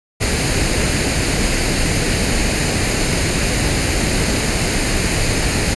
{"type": "noise with comb filter", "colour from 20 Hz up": "pink", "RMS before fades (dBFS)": -17, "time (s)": [0.2, 5.75], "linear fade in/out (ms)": 20, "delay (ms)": 0.44, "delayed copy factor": 0.5, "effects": ["resampled to 24000 Hz"]}